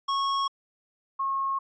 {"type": "tone pair in turn", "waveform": ["square", "sine"], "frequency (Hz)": [1100, 1086.1], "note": ["C#6", "C#6"], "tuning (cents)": [-14, -36], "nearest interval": "unison", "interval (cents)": 22, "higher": "first", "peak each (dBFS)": -25, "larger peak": "neither", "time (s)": [[0.08, 0.48], [1.19, 1.59]], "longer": "neither", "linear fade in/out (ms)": 10, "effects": ["resampled to 16000 Hz"]}